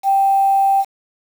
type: tone with quantisation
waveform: sine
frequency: 784 Hz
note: G5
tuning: in tune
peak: -11 dBFS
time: 0.03-0.85 s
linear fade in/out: 50 ms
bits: 6
effects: none